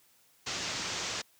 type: low-pass noise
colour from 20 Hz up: white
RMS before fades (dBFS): -36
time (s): 0.46-1.22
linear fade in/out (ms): 10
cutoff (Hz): 6900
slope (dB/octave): 48
effects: white hiss -65 dBFS RMS until 1.39 s + high-pass 60 Hz 12 dB/octave